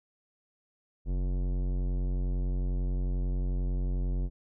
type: tone with tanh clipping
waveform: sine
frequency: 45.58 Hz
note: F#1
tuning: 25 cents flat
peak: -29 dBFS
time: 1.05-4.3 s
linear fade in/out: 50 ms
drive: 17 dB
effects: none